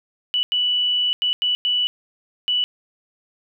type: tone bursts at uneven times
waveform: sine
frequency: 2960 Hz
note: F#7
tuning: in tune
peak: -17 dBFS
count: 6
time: 0.34-0.43 / 0.52-1.13 / 1.22-1.33 / 1.42-1.55 / 1.65-1.87 / 2.48-2.64 s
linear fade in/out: 0 ms
effects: none